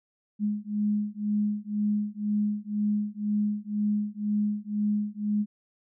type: beating tone pair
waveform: sine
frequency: 207.7 / 209.7 Hz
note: G#3 / G#3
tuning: 0 / +17 cents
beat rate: 2 Hz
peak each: -28 dBFS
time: 0.39-5.46 s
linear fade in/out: 50 ms
effects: none